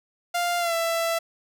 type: tone with pitch glide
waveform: sawtooth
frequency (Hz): 698.5 to 665.8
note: F5 to E5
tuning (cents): 0 to +17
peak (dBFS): -19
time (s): 0.34-1.19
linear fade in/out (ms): 10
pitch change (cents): -83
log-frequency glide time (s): 0.59-0.74
effects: none